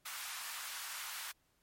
pink high-pass noise, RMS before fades -44 dBFS, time 0.05-1.32 s, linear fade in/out 10 ms, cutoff 1000 Hz, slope 24 dB/octave, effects pink hiss -75 dBFS RMS until 1.62 s + MP3 64 kbps

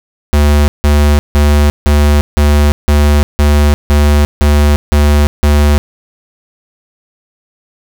square tone bursts, 73.42 Hz, D2, in tune, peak -6 dBFS, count 11, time 0.33-5.78 s, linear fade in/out 0 ms, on 350 ms, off 160 ms, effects none

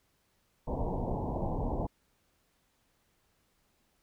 pink low-pass noise, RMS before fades -33 dBFS, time 0.67-1.87 s, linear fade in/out 10 ms, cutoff 980 Hz, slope 96 dB/octave, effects pink hiss -73 dBFS RMS until 4.02 s

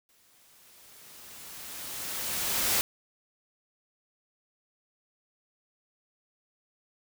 white noise with exponential growth, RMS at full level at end -25 dBFS, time 0.09-2.81 s, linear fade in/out 0 ms, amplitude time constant 590 ms, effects none

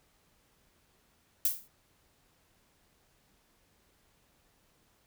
violet noise with exponential decay, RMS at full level -24 dBFS, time 1.45-1.68 s, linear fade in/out 2 ms, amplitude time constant 48 ms, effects pink hiss -69 dBFS RMS until 5.06 s

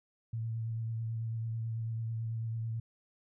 sine tone with vibrato, 113.3 Hz, A#2, 49 cents flat, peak -33 dBFS, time 0.33-2.8 s, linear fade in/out 5 ms, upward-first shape triangle, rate 9.1 Hz, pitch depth 27 cents each way, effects none

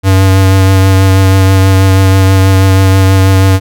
square tone with vibrato, 95.6 Hz, G2, 43 cents flat, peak -4 dBFS, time 0.03-3.6 s, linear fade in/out 50 ms, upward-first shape triangle, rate 6.2 Hz, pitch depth 20 cents each way, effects none

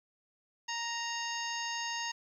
harmonic tone with a mistuned harmonic, 932.3 Hz, A#5, in tune, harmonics 1 / 2 / 3 / 4 / 5 / 6 / 7, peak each -39 / -40 / -41 / -47 / -45 / -44 / -43 dBFS, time 0.68-2.12 s, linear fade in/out 10 ms, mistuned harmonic 6, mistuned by -97 cents, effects 11-bit

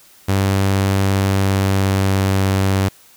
sawtooth tone with pitch glide, 97.4 to 96.45 Hz, G2 to G2, -11 to -28 cents, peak -10 dBFS, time 0.28-2.89 s, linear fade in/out 10 ms, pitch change -17 cents, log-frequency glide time 1.21-2.52 s, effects white hiss -48 dBFS RMS until 3.16 s

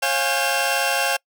sawtooth tone cluster, 544 / 701 / 825 / 1569 / 2713 Hz, C#5 / F5 / G#5 / G6 / E7, -33 / +6 / -12 / +1 / +49 cents, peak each -22 dBFS, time 0.02-1.17 s, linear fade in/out 10 ms, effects noise-tail reverb RT60 0.1 s tail -26 dB re dry

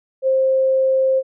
sine tone, 528 Hz, C5, 16 cents sharp, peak -13 dBFS, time 0.22-1.23 s, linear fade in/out 50 ms, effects none

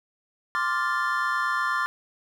triangle chord, D minor seventh, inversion third, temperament equal, 1046.5 / 1174.7 / 1396.9 / 1760 Hz, C6 / D6 / F6 / A6, 0 / 0 / 0 / 0 cents, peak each -27 dBFS, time 0.55-1.86 s, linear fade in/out 0 ms, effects none

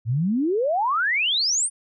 sine exponential sweep, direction up, 105.1 to 9490 Hz, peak -19 dBFS, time 0.05-1.7 s, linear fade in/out 50 ms, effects none

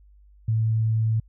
sine tone, 111.2 Hz, A2, 19 cents sharp, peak -19 dBFS, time 0.48-1.2 s, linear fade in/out 5 ms, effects added 50 Hz sine -50 dBFS peak until 1.28 s

